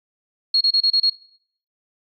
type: tone bursts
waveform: sine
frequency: 4300 Hz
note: C8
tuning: 47 cents sharp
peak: -13 dBFS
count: 6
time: 0.54-1.098 s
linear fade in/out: 5 ms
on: 68 ms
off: 30 ms
effects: noise-tail reverb RT60 0.6 s tail -19 dB re dry + MP3 96 kbps